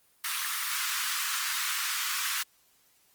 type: high-pass noise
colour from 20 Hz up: pink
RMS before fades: -31 dBFS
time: 0.24-2.43 s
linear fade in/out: 5 ms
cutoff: 1100 Hz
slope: 48 dB/octave
effects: white hiss -65 dBFS RMS until 3.14 s + Opus 24 kbps